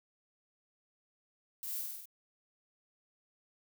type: noise with echo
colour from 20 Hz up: violet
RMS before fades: -41 dBFS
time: 1.63-1.81 s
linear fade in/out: 0 ms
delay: 49 ms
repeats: 5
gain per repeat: -2 dB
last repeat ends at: 2.055 s
effects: none